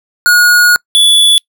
square tone pair in turn, 1446 / 3439 Hz, F#6 / A7, -40 / -40 cents, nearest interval octave + minor third, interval 1500 cents, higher second, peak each -5 dBFS, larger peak neither, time 0.26-0.76 / 0.95-1.38 s, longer first, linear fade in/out 0 ms, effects noise-tail reverb RT60 0.1 s tail -26 dB re dry

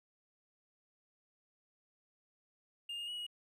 triangle tone with pitch steps, 2818 / 2838 / 2925 / 2895 Hz, F7 / F7 / F#7 / F#7, +15 / +27 / -21 / -38 cents, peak -38 dBFS, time 2.89-3.266 s, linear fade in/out 5 ms, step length 94 ms, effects none

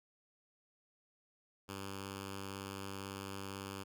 5% pulse tone with notch filter, 98 Hz, G2, in tune, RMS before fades -45 dBFS, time 1.68-3.84 s, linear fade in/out 20 ms, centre 680 Hz, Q 1.4, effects none

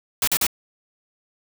white noise bursts, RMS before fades -20 dBFS, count 3, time 0.22-0.467 s, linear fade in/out 2 ms, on 55 ms, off 41 ms, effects none

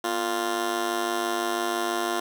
15% pulse tone with amplitude modulation, 349.2 Hz, F4, in tune, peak -15 dBFS, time 0.04-2.2 s, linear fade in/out 5 ms, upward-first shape sine, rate 106 Hz, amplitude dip 80%, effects none

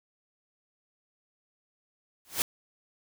white noise with exponential growth, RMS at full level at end -23 dBFS, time 2.25-2.42 s, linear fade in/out 0 ms, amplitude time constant 35 ms, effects none

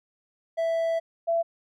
triangle / sine tone pair in turn, 660 / 670.4 Hz, E5 / E5, +2 / +29 cents, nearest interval unison, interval 27 cents, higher second, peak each -21 dBFS, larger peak neither, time 0.57-1 / 1.27-1.43 s, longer first, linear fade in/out 20 ms, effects none

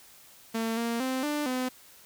sawtooth tone with pitch steps, 225.9 / 232.8 / 260 / 296.1 / 254.7 Hz, A3 / A#3 / C4 / D4 / C4, +46 / -2 / -11 / +14 / -46 cents, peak -24 dBFS, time 0.54-1.69 s, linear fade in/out 10 ms, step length 230 ms, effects white hiss -54 dBFS RMS until 2.05 s

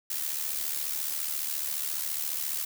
blue noise with amplitude modulation, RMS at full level -29 dBFS, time 0.1-2.65 s, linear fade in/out 5 ms, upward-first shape sine, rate 74.5 Hz, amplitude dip 65%, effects none

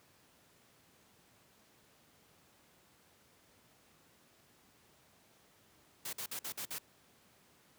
white noise bursts, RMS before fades -41 dBFS, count 6, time 6.05-6.785 s, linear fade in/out 5 ms, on 80 ms, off 51 ms, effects pink hiss -66 dBFS RMS until 7.78 s + high-pass 100 Hz 12 dB/octave

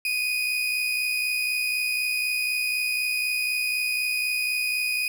35% pulse tone pair together, 2425 / 2489 Hz, D#7 / D#7, -45 / 0 cents, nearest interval unison, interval 45 cents, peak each -32 / -22 dBFS, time 0.05-5.08 s, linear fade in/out 2 ms, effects none

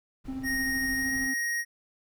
brown noise, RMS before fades -43 dBFS, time 0.24-1.29 s, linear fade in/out 20 ms
triangle tone with tremolo, 264 Hz, C4, 16 cents sharp, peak -29 dBFS, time 0.28-1.34 s, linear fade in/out 5 ms, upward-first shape sine, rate 13 Hz, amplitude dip 40%
square tone with pitch glide, 1864.7 to 1878.8 Hz, A#6 to A#6, 0 to +13 cents, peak -28 dBFS, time 0.43-1.65 s, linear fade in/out 50 ms, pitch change +13 cents, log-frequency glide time 0.93-1.14 s
effects none

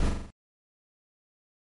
brown noise with echo, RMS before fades -25 dBFS, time 0-0.09 s, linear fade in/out 2 ms, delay 43 ms, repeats 5, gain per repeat -4 dB, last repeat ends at 0.305 s, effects MP3 48 kbps

